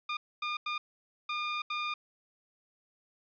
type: tone bursts at uneven times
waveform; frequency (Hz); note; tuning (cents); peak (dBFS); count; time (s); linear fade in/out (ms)
20% pulse; 1211; D#6; -47; -27; 5; 0.09-0.17 / 0.42-0.57 / 0.66-0.78 / 1.29-1.62 / 1.7-1.94; 5
effects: resampled to 11025 Hz + 11-bit